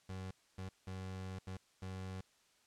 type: tone bursts at uneven times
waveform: 30% pulse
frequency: 94 Hz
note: F#2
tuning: 28 cents sharp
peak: -40 dBFS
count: 5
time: 0.09-0.31 / 0.58-0.69 / 0.87-1.39 / 1.47-1.57 / 1.82-2.21 s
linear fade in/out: 5 ms
effects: white hiss -71 dBFS RMS until 2.66 s + low-pass 8000 Hz 12 dB/octave